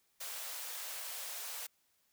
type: high-pass noise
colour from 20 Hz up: white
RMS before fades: -43 dBFS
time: 0.2-1.67 s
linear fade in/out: 10 ms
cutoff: 480 Hz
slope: 48 dB/octave
effects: white hiss -75 dBFS RMS until 2.12 s